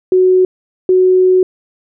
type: tone bursts at uneven times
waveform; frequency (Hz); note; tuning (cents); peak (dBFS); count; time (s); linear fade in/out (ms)
sine; 370; F#4; 0; -6; 2; 0.12-0.45 / 0.89-1.43; 2
effects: none